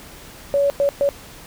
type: tone bursts at uneven times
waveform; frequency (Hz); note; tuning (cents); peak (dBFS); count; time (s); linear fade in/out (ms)
sine; 564; C#5; +30; -14; 3; 0.54-0.7 / 0.8-0.89 / 1.01-1.09; 0
effects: pink hiss -41 dBFS RMS until 1.46 s